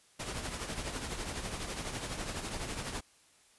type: noise with tremolo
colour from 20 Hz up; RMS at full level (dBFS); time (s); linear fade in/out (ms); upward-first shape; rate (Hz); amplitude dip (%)
pink; -36; 0.19-3.01; 10; triangle; 12; 60
effects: white hiss -64 dBFS RMS until 3.58 s + resampled to 24000 Hz